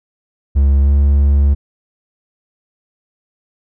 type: tone with pitch glide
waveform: triangle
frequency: 69.3 to 70.59 Hz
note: C#2 to C#2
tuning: 0 to +32 cents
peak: -6 dBFS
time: 0.55-1.55 s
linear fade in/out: 20 ms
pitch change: +32 cents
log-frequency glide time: 0.83-0.89 s
effects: none